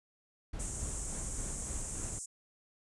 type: noise with tremolo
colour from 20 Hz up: brown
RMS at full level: -39 dBFS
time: 0.53-2.19 s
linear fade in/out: 5 ms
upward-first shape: sine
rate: 3.5 Hz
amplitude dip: 35%
type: band-pass noise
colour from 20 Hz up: pink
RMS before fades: -43 dBFS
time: 0.59-2.26 s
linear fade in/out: 10 ms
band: 6800 to 9000 Hz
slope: 48 dB/octave
effects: resampled to 24000 Hz